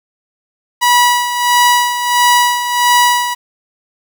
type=tone with tremolo; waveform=sawtooth; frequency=973 Hz; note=B5; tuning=26 cents flat; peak=-3 dBFS; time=0.81-3.35 s; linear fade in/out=20 ms; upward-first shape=sine; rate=1.5 Hz; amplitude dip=65%; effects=7-bit